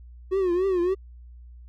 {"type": "tone with vibrato", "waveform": "triangle", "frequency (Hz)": 367.6, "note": "F#4", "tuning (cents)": -11, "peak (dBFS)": -18, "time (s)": [0.31, 0.95], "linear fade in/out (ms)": 20, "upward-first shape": "triangle", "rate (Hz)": 3.5, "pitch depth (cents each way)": 130, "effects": ["added 60 Hz sine -42 dBFS peak until 1.68 s", "MP3 96 kbps"]}